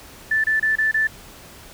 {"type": "tone bursts", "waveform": "sine", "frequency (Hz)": 1759, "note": "A6", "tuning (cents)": -1, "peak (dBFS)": -16, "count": 5, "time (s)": [0.31, 1.072], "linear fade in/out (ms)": 5, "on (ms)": 130, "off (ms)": 28, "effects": ["pink hiss -43 dBFS RMS until 1.73 s"]}